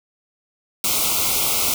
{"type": "band-stop noise", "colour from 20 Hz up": "white", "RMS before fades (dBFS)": -20, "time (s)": [0.84, 1.74], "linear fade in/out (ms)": 2, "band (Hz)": [1400, 2100], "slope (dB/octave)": 96, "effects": []}